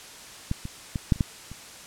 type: clicks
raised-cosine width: 5 ms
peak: -13 / -21 / -15 / -6 / -29 / -9 / -27 dBFS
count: 7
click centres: 0.514 / 0.654 / 0.958 / 1.122 / 1.16 / 1.208 / 1.516 s
effects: white hiss -44 dBFS RMS until 1.86 s + low-pass 9000 Hz 12 dB/octave